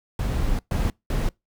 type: noise bursts at uneven times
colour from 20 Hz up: brown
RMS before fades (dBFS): -23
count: 3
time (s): 0.19-0.59 / 0.71-0.9 / 1.1-1.29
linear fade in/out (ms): 2
effects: noise-tail reverb RT60 0.2 s tail -25 dB re dry